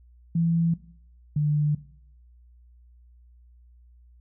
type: tone pair in turn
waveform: sine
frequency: 167 / 148.78 Hz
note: E3 / D3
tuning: +23 / +23 cents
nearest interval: major second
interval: 200 cents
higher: first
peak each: -20 dBFS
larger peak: neither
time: 0.35-0.74 / 1.36-1.75 s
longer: neither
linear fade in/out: 5 ms
effects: noise-tail reverb RT60 0.6 s tail -17 dB re dry + added 60 Hz sine -51 dBFS peak until 4.2 s